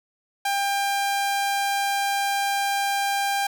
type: tone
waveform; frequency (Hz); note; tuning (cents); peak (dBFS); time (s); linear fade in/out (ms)
sawtooth; 797; G5; +28; -18; 0.45-3.47; 5
effects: none